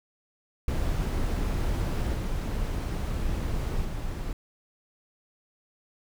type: noise with level steps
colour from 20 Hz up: brown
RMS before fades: -27 / -29 / -32 dBFS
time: 0.68-4.33 s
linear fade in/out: 2 ms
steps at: 2.13 / 3.84 s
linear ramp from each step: 10 ms
effects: none